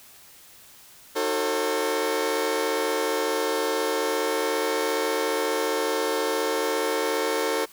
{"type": "chord", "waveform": "sawtooth", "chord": "D# diminished seventh", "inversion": "none", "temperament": "just", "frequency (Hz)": [311.1, 373.4, 448, 537.6], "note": ["D#4", "F#4", "A4", "C5"], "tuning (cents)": [0, 16, 31, 47], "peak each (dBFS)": [-28, -28, -22, -25], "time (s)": [1.15, 7.66], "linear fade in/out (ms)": 20, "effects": ["white hiss -50 dBFS RMS until 7.72 s"]}